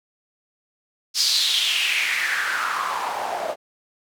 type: noise with band-pass filter sweep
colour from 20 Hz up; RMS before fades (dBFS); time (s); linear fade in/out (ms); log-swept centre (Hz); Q
white; -23; 1.14-3.56; 50; 5000 to 590; 4.6
effects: none